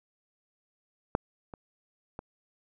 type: clicks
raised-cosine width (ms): 1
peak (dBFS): -10 / -28 / -24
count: 3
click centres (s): 1.151 / 1.538 / 2.191
effects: none